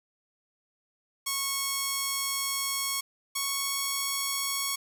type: tone pair in turn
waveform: 5% pulse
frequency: 1100 / 1106.4 Hz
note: C#6 / C#6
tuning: -14 / -4 cents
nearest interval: unison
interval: 10 cents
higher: second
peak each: -16 dBFS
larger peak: neither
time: 1.26-3.01 / 3.35-4.76 s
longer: first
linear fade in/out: 10 ms
effects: none